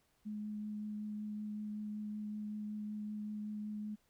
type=tone with vibrato; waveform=sine; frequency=210.9 Hz; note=G#3; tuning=27 cents sharp; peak=-39 dBFS; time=0.25-3.96 s; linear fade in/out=20 ms; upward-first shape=triangle; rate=5.3 Hz; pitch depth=11 cents each way; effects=pink hiss -75 dBFS RMS until 4.09 s